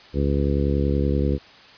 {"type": "harmonic tone", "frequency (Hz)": 70.5, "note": "C#2", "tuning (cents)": 30, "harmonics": [1, 2, 3, 4, 5, 6, 7], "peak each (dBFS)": [-22, -25, -27, -28, -29, -30, -30], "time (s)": [0.13, 1.39], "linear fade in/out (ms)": 50, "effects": ["white hiss -47 dBFS RMS until 1.77 s", "resampled to 11025 Hz"]}